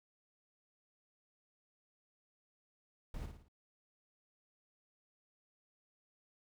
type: noise with echo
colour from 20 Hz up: brown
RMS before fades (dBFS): -43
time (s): 3.14-3.26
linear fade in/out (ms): 2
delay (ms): 56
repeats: 4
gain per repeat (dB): -6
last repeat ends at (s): 3.484
effects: none